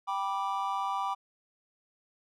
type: chord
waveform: triangle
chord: G major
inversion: none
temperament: just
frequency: 784 / 980 / 1176 Hz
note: G5 / B5 / D6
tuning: 0 / -14 / +2 cents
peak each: -32 dBFS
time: 0.07-1.15 s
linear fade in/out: 20 ms
effects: none